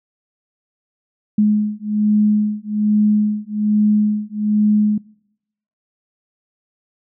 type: beating tone pair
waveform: sine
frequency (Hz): 210 / 211.2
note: G#3 / G#3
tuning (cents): +19 / +29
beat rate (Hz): 1.2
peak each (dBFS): -16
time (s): 1.38-4.98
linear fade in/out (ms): 5
effects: noise-tail reverb RT60 0.8 s tail -24 dB re dry